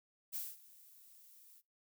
violet noise with ADSR envelope, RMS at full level -40 dBFS, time 0.32-1.62 s, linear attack 33 ms, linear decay 210 ms, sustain -21 dB, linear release 42 ms, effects noise-tail reverb RT60 0.2 s tail -21 dB re dry

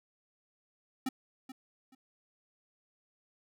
square tone with echo, 261.6 Hz, C4, in tune, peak -31 dBFS, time 1.06-1.09 s, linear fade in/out 5 ms, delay 430 ms, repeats 2, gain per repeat -13 dB, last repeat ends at 1.95 s, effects none

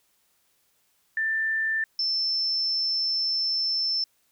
sine tone pair in turn, 1778 / 5316 Hz, A6 / E8, +18 / +14 cents, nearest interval octave + perfect fifth, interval 1896 cents, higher second, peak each -23 dBFS, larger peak neither, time 1.17-1.84 / 1.99-4.04 s, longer second, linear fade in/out 2 ms, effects white hiss -68 dBFS RMS until 4.31 s

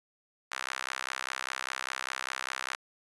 sawtooth tone with high-pass filter, 65 Hz, C2, 11 cents flat, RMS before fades -37 dBFS, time 0.51-2.76 s, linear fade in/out 10 ms, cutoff 1400 Hz, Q 1.6, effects resampled to 22050 Hz

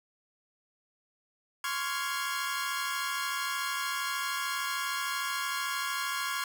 sawtooth chord, Db major seventh, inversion third, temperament equal with one note detuned, 1046.5 / 1119.7 / 1396.9 / 1661.2 Hz, C6 / Db6 / F6 / Ab6, 0 / +17 / 0 / 0 cents, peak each -33 dBFS, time 1.64-6.44 s, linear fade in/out 2 ms, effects none

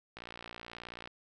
click train, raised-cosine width 0.3 ms, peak -28 dBFS, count 54, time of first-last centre 0.17-1.074 s, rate 58.6 Hz, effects none

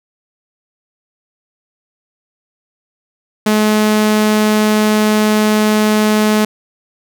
sawtooth tone, 213.5 Hz, G#3, 48 cents sharp, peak -6 dBFS, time 3.46-6.45 s, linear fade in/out 5 ms, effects none

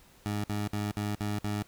20% pulse tone bursts, 103.83 Hz, G#2, in tune, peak -25 dBFS, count 6, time 0.26-1.625 s, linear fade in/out 0 ms, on 180 ms, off 57 ms, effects pink hiss -59 dBFS RMS until 1.67 s

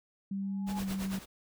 sine tone with pitch glide, 196 to 192.52 Hz, G3 to G3, 0 to -31 cents, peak -32 dBFS, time 0.31-1.19 s, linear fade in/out 5 ms, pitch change -31 cents, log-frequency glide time 0.79-0.86 s
sine tone with exponential growth, 842 Hz, G#5, 24 cents sharp, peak -36 dBFS, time 0.42-0.79 s, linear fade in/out 1 ms, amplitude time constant 79 ms
pink noise with tremolo, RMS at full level -40 dBFS, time 0.66-1.26 s, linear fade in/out 50 ms, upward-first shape sine, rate 8.8 Hz, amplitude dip 75%
effects none

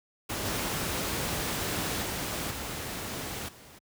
pink noise with level steps, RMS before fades -33 / -31 / -33 / -36 / -51 dBFS, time 0.29-3.79 s, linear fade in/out 10 ms, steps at 0.45 / 2.02 / 2.5 / 3.48 s, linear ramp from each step 10 ms, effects high-pass 60 Hz 12 dB/octave

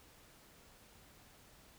silence, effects pink hiss -62 dBFS RMS until 1.78 s

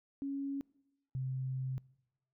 sine tone pair in turn, 277.2 / 130.82 Hz, C#4 / C3, 0 / 0 cents, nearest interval octave + minor second, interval 1300 cents, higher first, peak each -35 / -34 dBFS, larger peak second, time 0.22-0.61 / 1.15-1.78 s, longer second, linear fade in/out 0 ms, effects noise-tail reverb RT60 0.9 s tail -24 dB re dry

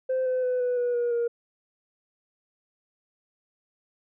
sine tone with pitch steps, 518 / 510 / 502.1 / 494.3 / 486.7 / 479.1 / 471.7 Hz, C5 / C5 / B4 / B4 / B4 / A#4 / A#4, -17 / -44 / +29 / +1 / -25 / +47 / +20 cents, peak -21 dBFS, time 0.09-1.28 s, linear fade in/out 10 ms, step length 170 ms, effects tanh soft clip ceiling -21 dBFS

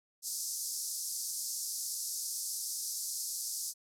pink band-pass noise, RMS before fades -38 dBFS, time 0.22-3.74 s, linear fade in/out 50 ms, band 4900 to 13000 Hz, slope 48 dB/octave, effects none

